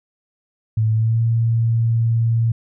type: tone with pitch glide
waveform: sine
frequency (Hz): 110 to 114.87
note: A2 to A#2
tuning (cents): 0 to -25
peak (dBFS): -14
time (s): 0.77-2.52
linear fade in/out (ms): 5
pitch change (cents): +75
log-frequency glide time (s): 0.93-1.21
effects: none